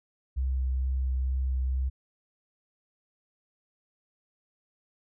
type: tone with vibrato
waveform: sine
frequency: 64.9 Hz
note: C2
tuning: 13 cents flat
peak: -25 dBFS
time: 0.36-1.9 s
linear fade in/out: 20 ms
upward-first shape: sine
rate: 2.2 Hz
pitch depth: 12 cents each way
effects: none